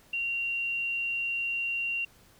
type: tone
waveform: sine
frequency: 2760 Hz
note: F7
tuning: 21 cents flat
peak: -28 dBFS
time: 0.13-2.05 s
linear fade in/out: 5 ms
effects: pink hiss -59 dBFS RMS until 2.39 s